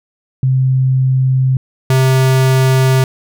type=tone pair in turn; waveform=sine / square; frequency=130.81 / 131.35 Hz; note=C3 / C3; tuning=0 / +7 cents; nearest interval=unison; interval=7 cents; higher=second; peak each=-9 dBFS; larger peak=neither; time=0.43-1.57 / 1.9-3.04 s; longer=neither; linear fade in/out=2 ms; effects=none